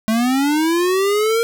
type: linear sweep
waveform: square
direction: up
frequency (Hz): 215.4 to 466.2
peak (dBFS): -15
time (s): 0.08-1.43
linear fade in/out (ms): 0
effects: none